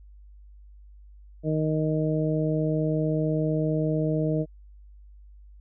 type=harmonic tone; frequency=155.56 Hz; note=D#3; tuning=in tune; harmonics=1 / 2 / 3 / 4; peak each=-25 / -28 / -30 / -31 dBFS; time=1.43-4.46 s; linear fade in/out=50 ms; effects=added 50 Hz sine -46 dBFS peak until 5.6 s